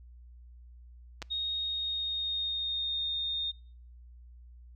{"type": "clicks", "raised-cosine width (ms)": 0.2, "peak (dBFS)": -21, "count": 2, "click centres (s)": [1.219, 1.225]}
{"type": "tone with pitch glide", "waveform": "sine", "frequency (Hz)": [3729, 3671], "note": ["A#7", "A#7"], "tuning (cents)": [0, -27], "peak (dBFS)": -30, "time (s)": [1.3, 3.52], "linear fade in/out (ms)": 20, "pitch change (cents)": -27, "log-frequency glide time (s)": [1.61, 3.13]}
{"effects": ["noise-tail reverb RT60 0.5 s tail -26 dB re dry", "added 60 Hz sine -49 dBFS peak until 4.75 s"]}